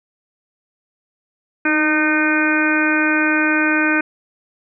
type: harmonic tone with a mistuned harmonic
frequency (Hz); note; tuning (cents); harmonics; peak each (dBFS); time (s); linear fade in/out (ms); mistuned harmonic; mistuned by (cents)
305.9; D#4; -29; 1 / 2 / 3 / 4 / 5 / 6 / 7 / 8; -18 / -27 / -28 / -27 / -18 / -26 / -27 / -22; 1.65-4.01; 5; 1; +27
effects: none